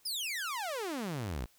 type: exponential sweep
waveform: sawtooth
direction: down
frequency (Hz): 5274 to 53.7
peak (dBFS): -31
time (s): 0.05-1.46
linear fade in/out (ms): 10
effects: white hiss -66 dBFS RMS until 1.58 s